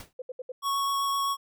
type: noise with exponential decay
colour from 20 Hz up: pink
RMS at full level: -39 dBFS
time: 0-0.13 s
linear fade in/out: 2 ms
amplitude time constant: 28 ms
type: tone bursts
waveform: sine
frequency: 508 Hz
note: B4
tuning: 49 cents sharp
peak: -33 dBFS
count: 4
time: 0.19-0.52 s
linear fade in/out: 5 ms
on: 30 ms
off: 70 ms
type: tone with vibrato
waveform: square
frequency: 1108.7 Hz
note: C#6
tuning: in tune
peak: -26 dBFS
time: 0.62-1.37 s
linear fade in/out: 50 ms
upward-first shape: triangle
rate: 7.8 Hz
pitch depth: 10 cents each way
effects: none